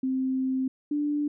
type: tone pair in turn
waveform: sine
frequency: 261.6 / 293.9 Hz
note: C4 / D4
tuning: 0 / +1 cents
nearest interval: major second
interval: 201 cents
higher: second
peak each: -24 dBFS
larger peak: neither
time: 0.03-0.68 / 0.91-1.28 s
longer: first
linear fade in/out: 5 ms
effects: none

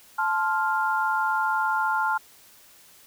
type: chord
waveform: sine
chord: F major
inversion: first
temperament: just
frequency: 873.1 / 1047.7 / 1396.9 Hz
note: A5 / C6 / F6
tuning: -14 / +2 / 0 cents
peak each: -25 / -29 / -25 dBFS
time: 0.18-2.18 s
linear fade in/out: 10 ms
effects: white hiss -53 dBFS RMS until 3.06 s

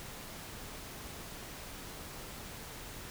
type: silence
effects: pink hiss -46 dBFS RMS until 3.1 s

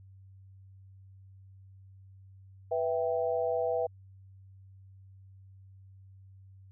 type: chord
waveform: sine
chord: E minor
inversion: second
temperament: equal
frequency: 493.9 / 659.3 / 784 Hz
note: B4 / E5 / G5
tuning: 0 / 0 / 0 cents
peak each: -30 / -31 / -36 dBFS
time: 2.71-3.87 s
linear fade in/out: 10 ms
effects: added 96 Hz sine -51 dBFS peak until 6.71 s

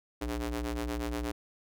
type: ring-modulated tone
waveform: sawtooth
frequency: 116.54 Hz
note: A#2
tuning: in tune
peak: -25 dBFS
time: 0.21-1.32 s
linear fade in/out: 10 ms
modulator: 179 Hz
effects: none

